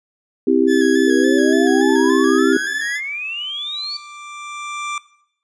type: chord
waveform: sine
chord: C major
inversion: none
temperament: just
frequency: 261.6 / 327 / 392.4 Hz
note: C4 / E4 / G4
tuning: 0 / -14 / +2 cents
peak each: -16 dBFS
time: 0.47-2.57 s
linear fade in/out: 5 ms
type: tone with vibrato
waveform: 40% pulse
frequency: 1695 Hz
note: G#6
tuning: 35 cents sharp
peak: -21 dBFS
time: 0.67-3.01 s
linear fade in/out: 50 ms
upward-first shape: square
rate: 3.5 Hz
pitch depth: 34 cents each way
type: exponential sweep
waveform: sine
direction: up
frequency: 440 to 4578 Hz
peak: -23 dBFS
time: 1.07-3.97 s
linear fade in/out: 5 ms
type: tone with exponential growth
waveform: 25% pulse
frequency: 1179 Hz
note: D6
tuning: 6 cents sharp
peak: -18 dBFS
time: 2.35-4.98 s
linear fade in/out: 2 ms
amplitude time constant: 570 ms
effects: noise-tail reverb RT60 0.7 s tail -18 dB re dry + resampled to 22050 Hz